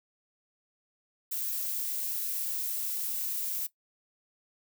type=noise; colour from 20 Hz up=violet; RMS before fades=-33 dBFS; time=1.31-3.67 s; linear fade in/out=10 ms; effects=noise-tail reverb RT60 0.1 s tail -17 dB re dry